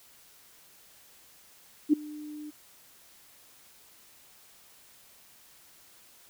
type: tone with ADSR envelope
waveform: sine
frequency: 300 Hz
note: D4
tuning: 37 cents sharp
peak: -15 dBFS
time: 1.89-2.51 s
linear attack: 41 ms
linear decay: 9 ms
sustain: -23 dB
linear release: 18 ms
effects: white hiss -57 dBFS RMS until 6.29 s